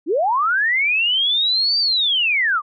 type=linear two-way sweep; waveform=sine; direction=up then down; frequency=271.1 to 4699 to 1121 Hz; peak=-15 dBFS; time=0.06-2.62 s; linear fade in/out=50 ms; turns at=1.79 s; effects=none